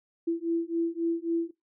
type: beating tone pair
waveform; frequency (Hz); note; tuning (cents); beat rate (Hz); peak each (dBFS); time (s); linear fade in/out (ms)
sine; 332.5 / 336.2; E4 / E4; +15 / +34; 3.7; -29; 0.27-1.51; 10
effects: noise-tail reverb RT60 0.2 s tail -21 dB re dry